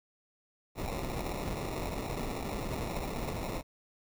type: noise with sample-and-hold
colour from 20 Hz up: pink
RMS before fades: -36 dBFS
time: 0.75-3.63 s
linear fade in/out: 50 ms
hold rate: 1575 Hz
effects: none